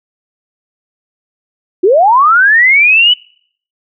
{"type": "linear sweep", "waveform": "sine", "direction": "up", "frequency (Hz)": [335.2, 3000], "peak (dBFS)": -4, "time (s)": [1.83, 3.14], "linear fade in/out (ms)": 10, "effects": ["noise-tail reverb RT60 0.6 s tail -26 dB re dry"]}